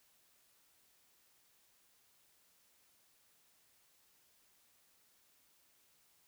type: silence
effects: white hiss -71 dBFS RMS until 6.27 s